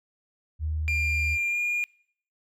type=tone; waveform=sine; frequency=77.7 Hz; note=D#2; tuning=2 cents flat; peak=-25 dBFS; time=0.59-1.38 s; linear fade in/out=50 ms
type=tone with pitch glide; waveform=triangle; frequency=2393 to 2422 Hz; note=D7 to D#7; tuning=+32 to -47 cents; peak=-22 dBFS; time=0.88-1.84 s; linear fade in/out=0 ms; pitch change=+21 cents; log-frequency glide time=1.47-1.59 s
effects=noise-tail reverb RT60 0.6 s tail -25 dB re dry + tanh soft clip ceiling -18 dBFS